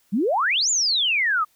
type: exponential two-way sweep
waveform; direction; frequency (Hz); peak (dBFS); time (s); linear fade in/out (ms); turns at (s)
sine; up then down; 179.1 to 7280 to 1187; -18; 0.12-1.45; 20; 0.7
effects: white hiss -63 dBFS RMS until 1.55 s